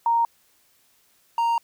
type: tone pair in turn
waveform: sine / triangle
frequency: 930 / 930 Hz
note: A#5 / A#5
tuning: -4 / -4 cents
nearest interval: unison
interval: 0 cents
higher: neither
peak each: -17 dBFS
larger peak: neither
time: 0.06-0.25 / 1.38-1.58 s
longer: second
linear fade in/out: 2 ms
effects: white hiss -62 dBFS RMS until 1.63 s